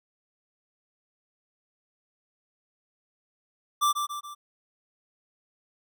square tone with echo, 1174.7 Hz, D6, in tune, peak -21 dBFS, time 3.81-3.93 s, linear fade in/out 20 ms, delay 140 ms, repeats 3, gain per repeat -6 dB, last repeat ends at 4.35 s, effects none

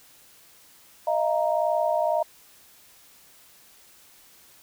sine chord, Eb suspended second, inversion none, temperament equal with one note detuned, 622.3 / 684.1 / 932.3 Hz, Eb5 / F5 / Bb5, 0 / -36 / 0 cents, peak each -24 / -25 / -28 dBFS, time 1.07-2.23 s, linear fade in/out 5 ms, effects white hiss -54 dBFS RMS until 4.62 s

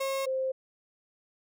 35% pulse / sine tone pair in turn, 540 / 524.9 Hz, C#5 / C5, -45 / +5 cents, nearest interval unison, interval 50 cents, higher first, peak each -27 dBFS, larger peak neither, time 0-0.26 / 0.26-0.52 s, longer neither, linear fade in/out 10 ms, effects none

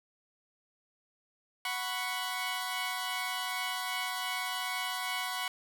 15% pulse chord, F# suspended fourth, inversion none, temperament equal, 740 / 987.8 / 1108.7 Hz, F#5 / B5 / C#6, 0 / 0 / 0 cents, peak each -31 dBFS, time 1.65-5.48 s, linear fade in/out 2 ms, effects none

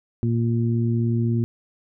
harmonic tone, 116.5 Hz, A#2, 1 cent flat, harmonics 1 / 2 / 3, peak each -20 / -24 / -30 dBFS, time 0.23-1.44 s, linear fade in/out 0 ms, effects none

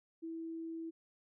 sine tone, 327.6 Hz, E4, 11 cents flat, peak -40 dBFS, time 0.22-0.91 s, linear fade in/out 20 ms, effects none

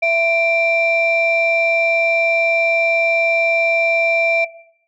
sine tone pair together, 666 / 2357 Hz, E5 / D7, +18 / +6 cents, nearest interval octave + minor seventh, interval 2188 cents, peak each -15 dBFS, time 0.02-4.45 s, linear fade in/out 10 ms, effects noise-tail reverb RT60 0.7 s tail -17 dB re dry + tanh soft clip ceiling -8 dBFS

